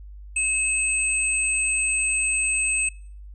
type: tone pair together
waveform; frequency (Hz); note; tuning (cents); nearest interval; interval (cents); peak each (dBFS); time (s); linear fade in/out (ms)
sine; 2589 / 8220; E7 / C9; -32 / -32; octave + minor sixth; 2000; -23; 0.36-2.89; 5
effects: noise-tail reverb RT60 0.6 s tail -26 dB re dry + added 50 Hz sine -38 dBFS peak until 3.34 s